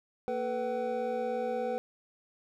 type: tone cluster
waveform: triangle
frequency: 230.8 / 439.4 / 496.2 / 761 Hz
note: A#3 / A4 / B4 / F#5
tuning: -17 / -2 / +8 / +48 cents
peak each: -38 / -37 / -30 / -35 dBFS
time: 0.28-1.78 s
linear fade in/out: 0 ms
effects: none